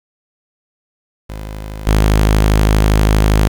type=tone with level steps; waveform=sawtooth; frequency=52.5 Hz; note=G#1; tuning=19 cents sharp; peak=-21 / -5 dBFS; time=1.29-3.48 s; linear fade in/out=10 ms; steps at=1.87 s; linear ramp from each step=2 ms; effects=7-bit